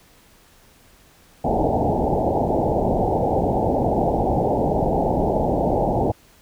white low-pass noise, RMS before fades -20 dBFS, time 1.44-6.12 s, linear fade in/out 10 ms, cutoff 860 Hz, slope 96 dB/octave, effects pink hiss -53 dBFS RMS until 6.41 s

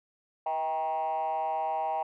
sine tone with frequency modulation, 791 Hz, G5, 15 cents sharp, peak -26 dBFS, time 0.46-2.03 s, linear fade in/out 5 ms, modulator 152 Hz, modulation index 1, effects tanh soft clip ceiling -25 dBFS

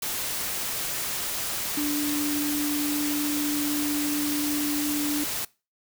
sine tone in noise, 293.7 Hz, D4, in tune, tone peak -25 dBFS, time 1.77-5.24 s, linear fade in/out 5 ms, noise white, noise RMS -30 dBFS, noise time 0.02-5.45 s, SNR +2 dB, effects noise-tail reverb RT60 0.3 s tail -22 dB re dry

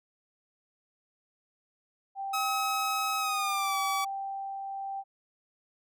sine tone with tremolo, 784 Hz, G5, in tune, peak -31 dBFS, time 2.15-5.04 s, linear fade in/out 50 ms, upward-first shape triangle, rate 0.71 Hz, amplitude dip 35%
sawtooth tone with pitch glide, 1278 to 1145.2 Hz, D#6 to D6, +46 to -44 cents, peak -25 dBFS, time 2.33-4.05 s, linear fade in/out 10 ms, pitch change -190 cents, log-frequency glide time 3.19-3.78 s
effects none

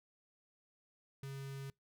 square tone with notch filter, 136.7 Hz, C#3, 24 cents flat, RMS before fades -45 dBFS, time 1.23-1.7 s, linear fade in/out 2 ms, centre 740 Hz, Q 1.3, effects noise-tail reverb RT60 0.2 s tail -26 dB re dry

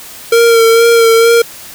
square tone with vibrato, 460 Hz, A#4, 23 cents flat, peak -5 dBFS, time 0.32-1.42 s, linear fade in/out 5 ms, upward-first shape sine, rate 2.2 Hz, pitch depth 25 cents each way, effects white hiss -31 dBFS RMS until 1.74 s

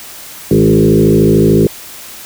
sine tone with frequency modulation, 275.9 Hz, C#4, 8 cents flat, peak -5 dBFS, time 0.51-1.67 s, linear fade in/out 2 ms, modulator 53.6 Hz, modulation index 3, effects white hiss -31 dBFS RMS until 2.25 s

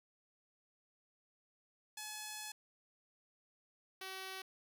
5% pulse tone pair in turn, 853 / 380 Hz, G#5 / F#4, +46 / +46 cents, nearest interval octave + major second, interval 1400 cents, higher first, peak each -32 / -33 dBFS, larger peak first, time 1.97-2.52 / 4.01-4.42 s, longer first, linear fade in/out 5 ms, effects none

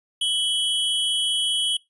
square tone pair together, 3000 / 3275 Hz, F#7 / G#7, +23 / -25 cents, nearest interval major second, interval 152 cents, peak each -24 dBFS, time 0.21-1.77 s, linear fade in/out 5 ms, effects noise-tail reverb RT60 0.2 s tail -22 dB re dry + resampled to 24000 Hz

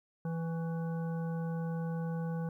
harmonic tone with a mistuned harmonic, 165.3 Hz, E3, 5 cents sharp, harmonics 1 / 3 / 5 / 7 / 9, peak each -33 / -43 / -48 / -54 / -53 dBFS, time 0.25-2.49 s, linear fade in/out 2 ms, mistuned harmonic 7, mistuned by -56 cents, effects 12-bit

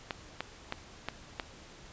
clicks, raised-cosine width 0.3 ms, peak -17 dBFS, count 5, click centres 0.108 / 0.406 / 0.724 / 1.086 / 1.398 s, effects pink hiss -52 dBFS RMS until 1.92 s + resampled to 16000 Hz

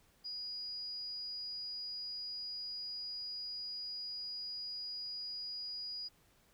sine tone, 4900 Hz, D#8, 27 cents flat, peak -40 dBFS, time 0.24-6.09 s, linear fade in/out 20 ms, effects pink hiss -69 dBFS RMS until 6.53 s

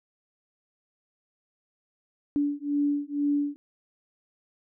sine beating tone pair, 287.6 / 289.7 Hz, D4 / D4, -36 / -24 cents, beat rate 2.1 Hz, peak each -27 dBFS, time 2.36-3.56 s, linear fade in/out 0 ms, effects none

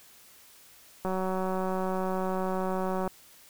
click train, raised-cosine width 1 ms, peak -18 dBFS, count 380, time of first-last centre 1.05-3.077 s, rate 187 Hz, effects white hiss -55 dBFS RMS until 3.49 s

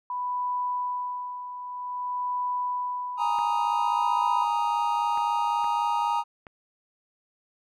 sine tone with tremolo, 990 Hz, B5, 4 cents sharp, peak -25 dBFS, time 0.1-4.44 s, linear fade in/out 2 ms, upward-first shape sine, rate 0.52 Hz, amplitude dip 65%
triangle chord, Ab suspended second, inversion none, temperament just, 830.6 / 934.4 / 1245.9 Hz, Ab5 / Bb5 / Eb6, 0 / +4 / +2 cents, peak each -27 / -23 / -29 dBFS, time 3.17-6.24 s, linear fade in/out 50 ms
clicks, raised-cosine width 0.5 ms, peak -28 dBFS, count 4, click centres 3.388 / 5.175 / 5.643 / 6.468 s
effects none

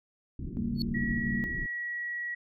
pink low-pass noise, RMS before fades -37 dBFS, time 0.39-1.66 s, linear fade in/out 2 ms, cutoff 350 Hz, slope 48 dB/octave
sine chord, G diminished, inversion second, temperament equal, 138.59 / 196 / 233.1 Hz, Db3 / G3 / Bb3, 0 / 0 / 0 cents, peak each -37 / -35 / -32 dBFS, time 0.57-1.44 s, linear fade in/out 0 ms
triangle tone with exponential growth, 4399 Hz, C#8, 14 cents flat, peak -27 dBFS, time 0.75-0.82 s, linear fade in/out 1 ms, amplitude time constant 15 ms
sine tone, 1921 Hz, B6, 48 cents flat, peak -32 dBFS, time 0.94-2.35 s, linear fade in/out 10 ms
effects none

